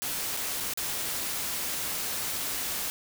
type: noise with dropouts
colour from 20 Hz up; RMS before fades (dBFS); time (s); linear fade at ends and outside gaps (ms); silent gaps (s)
white; -32; 0.02-2.9; 0; 0.367-0.372 / 0.602-0.606 / 0.736-0.774
effects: none